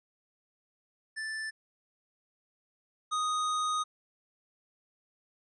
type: tone pair in turn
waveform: square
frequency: 1760 / 1244.5 Hz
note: A6 / D#6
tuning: 0 / 0 cents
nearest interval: tritone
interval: 600 cents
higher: first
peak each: -35 / -29 dBFS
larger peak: second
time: 1.16-1.51 / 3.11-3.84 s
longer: second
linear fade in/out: 20 ms
effects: resampled to 22050 Hz